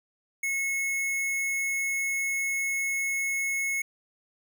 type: tone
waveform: square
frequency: 2185 Hz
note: C#7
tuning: 26 cents flat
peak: -27 dBFS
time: 0.43-3.82 s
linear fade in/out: 5 ms
effects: none